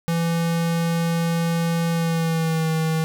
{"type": "tone with pitch glide", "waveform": "square", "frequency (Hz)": [167.4, 160.12], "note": ["E3", "D#3"], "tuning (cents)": [27, 50], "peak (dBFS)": -20, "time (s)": [0.08, 3.04], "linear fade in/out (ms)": 0, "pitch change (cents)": -77, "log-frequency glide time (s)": [1.91, 2.69], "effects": []}